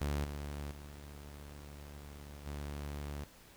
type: tone with level steps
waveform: sawtooth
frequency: 72.4 Hz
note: D2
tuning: 24 cents flat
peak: -29 / -36 / -44 / -36 dBFS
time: 0.01-3.24 s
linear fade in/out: 5 ms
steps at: 0.24 / 0.71 / 2.46 s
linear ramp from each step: 5 ms
effects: pink hiss -59 dBFS RMS until 3.56 s